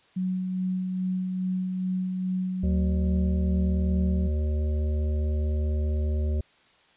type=tone with tremolo; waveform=sine; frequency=185 Hz; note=F#3; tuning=in tune; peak=-24 dBFS; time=0.16-4.28 s; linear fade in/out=10 ms; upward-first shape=sine; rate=2.4 Hz; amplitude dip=30%
type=harmonic tone; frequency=75.4 Hz; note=D2; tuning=46 cents sharp; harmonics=1 / 3 / 5 / 7 / 8; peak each=-23 / -37 / -39 / -45 / -44 dBFS; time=2.63-6.41 s; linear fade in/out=5 ms
effects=white hiss -60 dBFS RMS until 6.96 s + resampled to 8000 Hz